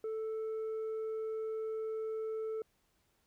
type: tone with tanh clipping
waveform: sine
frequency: 440 Hz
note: A4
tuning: in tune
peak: -36 dBFS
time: 0.04-2.62 s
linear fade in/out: 2 ms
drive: 3 dB
effects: pink hiss -75 dBFS RMS until 3.26 s